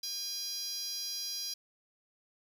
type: tone with high-pass filter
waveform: 10% pulse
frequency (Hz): 810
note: G#5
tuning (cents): -43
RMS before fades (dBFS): -38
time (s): 0.03-1.54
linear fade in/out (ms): 5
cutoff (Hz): 5100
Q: 5
effects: 10-bit